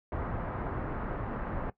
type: low-pass noise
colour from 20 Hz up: pink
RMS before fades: -35 dBFS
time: 0.12-1.7 s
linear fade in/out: 2 ms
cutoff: 1500 Hz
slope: 24 dB/octave
effects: noise-tail reverb RT60 0.1 s tail -17 dB re dry